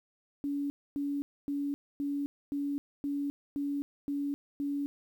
sine tone bursts, 284.3 Hz, C#4, 44 cents sharp, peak -30 dBFS, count 9, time 0.44-4.86 s, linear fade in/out 0 ms, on 260 ms, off 260 ms, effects 10-bit

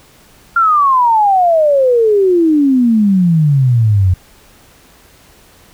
sine exponential sweep, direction down, 1400 to 88.7 Hz, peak -7 dBFS, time 0.56-4.14 s, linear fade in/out 5 ms, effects pink hiss -45 dBFS RMS until 5.73 s

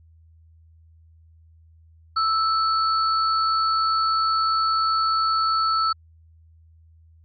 sine tone pair together, 1318.5 / 4435 Hz, E6 / C#8, 0 / 0 cents, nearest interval octave + major sixth, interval 2100 cents, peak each -19 / -27 dBFS, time 2.16-5.93 s, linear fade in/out 10 ms, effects added 81 Hz sine -50 dBFS peak until 7.24 s

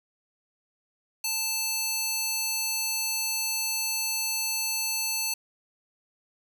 square tone with high-pass filter, 880 Hz, A5, in tune, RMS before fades -29 dBFS, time 1.24-5.34 s, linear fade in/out 5 ms, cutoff 4200 Hz, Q 0.71, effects none

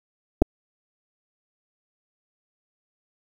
clicks, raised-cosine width 2 ms, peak -4 dBFS, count 2, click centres 0.419 / 0.422 s, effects 7-bit

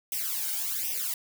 blue noise with flanger, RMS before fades -31 dBFS, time 0.12-1.14 s, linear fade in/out 2 ms, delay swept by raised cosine 0.35 to 1.35 ms, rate 1.3 Hz, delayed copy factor +0.85, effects none

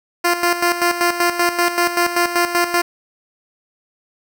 10% pulse tone with tremolo, 348.1 Hz, F4, 6 cents flat, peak -5 dBFS, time 0.24-2.82 s, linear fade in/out 10 ms, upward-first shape square, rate 5.2 Hz, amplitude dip 65%, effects none

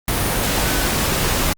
sine tone in noise, 1507 Hz, F#6, 31 cents sharp, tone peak -29 dBFS, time 0.66-0.88 s, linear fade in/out 2 ms, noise pink, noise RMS -19 dBFS, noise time 0.08-1.53 s, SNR -13 dB, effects Opus 32 kbps

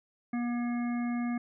harmonic tone, 240.1 Hz, B3, 49 cents flat, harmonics 1 / 3 / 5 / 7 / 9, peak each -29 / -42 / -46 / -48 / -46 dBFS, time 0.33-1.38 s, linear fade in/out 5 ms, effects none

